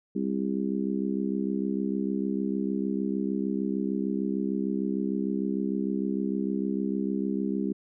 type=harmonic tone; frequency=66.6 Hz; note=C2; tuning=31 cents sharp; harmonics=3 / 4 / 5 / 6; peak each=-29 / -31 / -33 / -35 dBFS; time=0.15-7.73 s; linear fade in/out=10 ms; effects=none